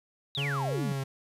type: exponential sweep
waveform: sine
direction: down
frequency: 3985 to 165 Hz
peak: -31 dBFS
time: 0.35-0.92 s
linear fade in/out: 0 ms
type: tone with vibrato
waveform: 45% pulse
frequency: 138.59 Hz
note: C#3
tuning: in tune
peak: -30 dBFS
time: 0.37-1.04 s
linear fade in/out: 10 ms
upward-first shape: triangle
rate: 2.7 Hz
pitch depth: 54 cents each way
effects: resampled to 32000 Hz + 10-bit